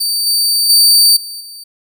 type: tone with level steps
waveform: sawtooth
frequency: 4609 Hz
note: D8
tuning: 33 cents flat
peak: -11 / -8 / -3 / -22 / -27 dBFS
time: 0-1.64 s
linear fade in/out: 10 ms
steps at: 0.26 / 0.69 / 1.16 / 1.4 s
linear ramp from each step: 10 ms
effects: none